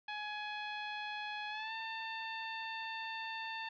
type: tone with pitch glide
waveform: 15% pulse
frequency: 840 to 895.1 Hz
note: G#5 to A5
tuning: +19 to +29 cents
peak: -33 dBFS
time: 0.08-3.69 s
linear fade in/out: 5 ms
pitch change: +110 cents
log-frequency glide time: 1.49-1.73 s
effects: resampled to 11025 Hz + 11-bit